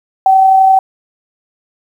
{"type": "tone with amplitude modulation", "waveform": "sine", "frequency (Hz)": 766, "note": "G5", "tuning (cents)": -40, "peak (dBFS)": -3, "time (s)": [0.26, 0.79], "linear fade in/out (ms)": 2, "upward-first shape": "sine", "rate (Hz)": 31.7, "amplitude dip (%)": 30, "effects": ["7-bit"]}